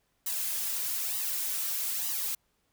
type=noise with flanger; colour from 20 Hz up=blue; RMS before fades=-32 dBFS; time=0.26-2.35 s; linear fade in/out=5 ms; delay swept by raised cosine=1 to 4.5 ms; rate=1.1 Hz; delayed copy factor=+1; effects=pink hiss -74 dBFS RMS until 2.72 s